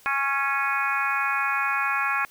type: harmonic tone with a mistuned harmonic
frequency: 275.3 Hz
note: C#4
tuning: 12 cents flat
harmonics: 3 / 4 / 5 / 6 / 7 / 8 / 9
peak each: -32 / -28 / -28 / -28 / -39 / -32 / -30 dBFS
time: 0.06-2.25 s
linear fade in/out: 0 ms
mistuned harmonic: 6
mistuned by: +20 cents
effects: white hiss -54 dBFS RMS until 2.3 s